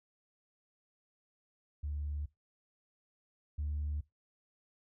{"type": "tone pair in turn", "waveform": "sine", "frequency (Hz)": [73.42, 74.14], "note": ["D2", "D2"], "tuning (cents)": [0, 17], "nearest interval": "unison", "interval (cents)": 17, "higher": "second", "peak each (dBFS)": [-34, -32], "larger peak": "second", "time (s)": [[1.83, 2.26], [3.58, 4.01]], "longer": "neither", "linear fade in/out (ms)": 10, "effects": ["noise-tail reverb RT60 0.2 s tail -21 dB re dry", "tanh soft clip ceiling -30 dBFS"]}